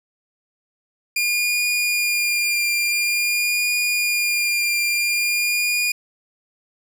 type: tone with vibrato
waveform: sawtooth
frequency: 2414 Hz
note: D7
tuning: 47 cents sharp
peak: -15 dBFS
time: 1.16-5.92 s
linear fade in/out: 5 ms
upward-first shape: triangle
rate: 0.48 Hz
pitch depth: 19 cents each way
effects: none